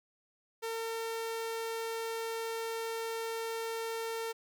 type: tone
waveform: sawtooth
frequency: 453.8 Hz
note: A#4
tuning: 47 cents flat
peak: -31 dBFS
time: 0.62-4.33 s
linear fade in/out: 20 ms
effects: none